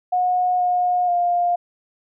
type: tone with pitch steps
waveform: sine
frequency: 726 / 719 / 703 Hz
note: F#5 / F#5 / F5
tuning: -33 / -50 / +11 cents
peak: -16 dBFS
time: 0.12-1.56 s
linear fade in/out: 10 ms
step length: 480 ms
effects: none